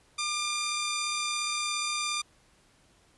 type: tone pair together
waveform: 10% pulse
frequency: 1199.6 / 2362 Hz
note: D6 / D7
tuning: +36 / +9 cents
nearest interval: octave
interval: 1173 cents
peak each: -21 / -28 dBFS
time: 0.18-2.22 s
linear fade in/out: 10 ms
effects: pink hiss -63 dBFS RMS until 3.17 s + resampled to 24000 Hz